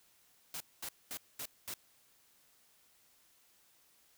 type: noise bursts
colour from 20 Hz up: white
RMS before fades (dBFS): -42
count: 5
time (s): 0.54-1.74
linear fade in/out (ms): 2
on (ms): 64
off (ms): 220
effects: white hiss -68 dBFS RMS until 4.17 s